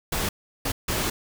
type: noise bursts at uneven times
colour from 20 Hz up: pink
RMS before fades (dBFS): -26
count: 3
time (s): 0.12-0.29 / 0.65-0.72 / 0.88-1.1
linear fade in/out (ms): 5
effects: none